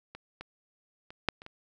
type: clicks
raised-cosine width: 0.3 ms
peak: -27 / -25 / -30 / -9 / -30 / -28 dBFS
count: 6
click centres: 0.15 / 0.41 / 1.105 / 1.287 / 1.419 / 1.464 s
effects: none